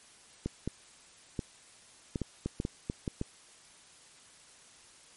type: clicks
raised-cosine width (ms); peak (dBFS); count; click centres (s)
3; -19; 11; 0.46 / 0.676 / 1.392 / 2.158 / 2.217 / 2.46 / 2.601 / 2.651 / 2.899 / 3.078 / 3.214
effects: white hiss -57 dBFS RMS until 5.16 s + MP3 48 kbps